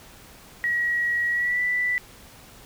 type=tone with pitch glide; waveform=sine; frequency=1911 to 1976.1 Hz; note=A#6 to B6; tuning=+43 to 0 cents; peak=-21 dBFS; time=0.64-1.98 s; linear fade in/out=0 ms; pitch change=+57 cents; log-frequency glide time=1.31-1.62 s; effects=pink hiss -48 dBFS RMS until 2.65 s